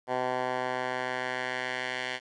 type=tone with band-pass filter sweep; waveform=10% pulse; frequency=126.9 Hz; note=B2; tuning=47 cents sharp; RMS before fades=-32 dBFS; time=0.07-2.2 s; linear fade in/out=50 ms; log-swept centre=870 to 2400 Hz; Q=1.4; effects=resampled to 22050 Hz + 10-bit